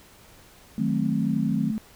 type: tone with vibrato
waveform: sine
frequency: 217.6 Hz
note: A3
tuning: 19 cents flat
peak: -25 dBFS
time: 0.78-1.78 s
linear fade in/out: 0 ms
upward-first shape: triangle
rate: 15 Hz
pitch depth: 10 cents each way
type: chord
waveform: sine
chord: C diminished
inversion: first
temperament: equal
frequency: 155.56 / 185 / 261.6 Hz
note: Eb3 / Gb3 / C4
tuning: 0 / 0 / 0 cents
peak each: -28 dBFS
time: 0.79-1.71 s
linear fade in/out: 10 ms
effects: pink hiss -52 dBFS RMS until 1.95 s